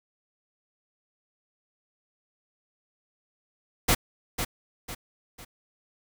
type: noise with echo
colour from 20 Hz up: pink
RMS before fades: -21 dBFS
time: 3.88-3.95 s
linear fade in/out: 10 ms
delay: 500 ms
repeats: 3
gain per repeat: -8 dB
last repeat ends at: 5.45 s
effects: none